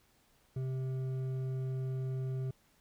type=tone with hard clipping; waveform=sine; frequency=130.81 Hz; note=C3; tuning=in tune; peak=-35 dBFS; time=0.56-2.51 s; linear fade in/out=5 ms; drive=7 dB; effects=pink hiss -69 dBFS RMS until 2.8 s